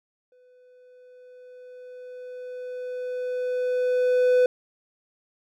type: tone with exponential growth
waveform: triangle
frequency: 500 Hz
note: B4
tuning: 21 cents sharp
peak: -13 dBFS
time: 0.32-4.46 s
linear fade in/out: 2 ms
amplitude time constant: 900 ms
effects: none